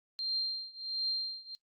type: tone with tremolo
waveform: sine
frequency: 4177 Hz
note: C8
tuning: 4 cents flat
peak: -29 dBFS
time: 0.19-1.55 s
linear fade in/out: 0 ms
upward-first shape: triangle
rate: 1.4 Hz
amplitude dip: 95%
effects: noise-tail reverb RT60 0.1 s tail -20 dB re dry + Opus 48 kbps